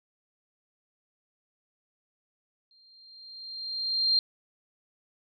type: tone with exponential growth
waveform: sine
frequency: 4186 Hz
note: C8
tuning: in tune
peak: -19 dBFS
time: 2.71-4.19 s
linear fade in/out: 1 ms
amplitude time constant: 320 ms
effects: none